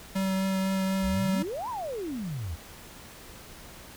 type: tone with vibrato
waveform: square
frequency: 191.2 Hz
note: G3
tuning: 43 cents flat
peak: -26 dBFS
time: 0.15-1.43 s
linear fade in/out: 10 ms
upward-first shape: triangle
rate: 4 Hz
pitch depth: 12 cents each way
type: exponential two-way sweep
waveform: sine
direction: up then down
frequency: 49 to 1046.5 to 72.3 Hz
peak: -31 dBFS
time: 1.02-2.56 s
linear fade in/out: 20 ms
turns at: 1.69 s
effects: pink hiss -47 dBFS RMS until 3.96 s